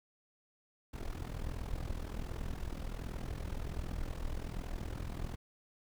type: noise with amplitude modulation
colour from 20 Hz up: brown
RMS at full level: -36 dBFS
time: 0.93-5.36 s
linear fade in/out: 10 ms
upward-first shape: sine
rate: 41.3 Hz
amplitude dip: 80%
effects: none